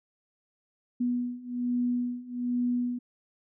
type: beating tone pair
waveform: sine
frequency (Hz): 244 / 245.2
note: B3 / B3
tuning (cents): -21 / -12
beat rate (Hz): 1.2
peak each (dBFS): -31 / -29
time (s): 1-2.99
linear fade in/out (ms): 10
effects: none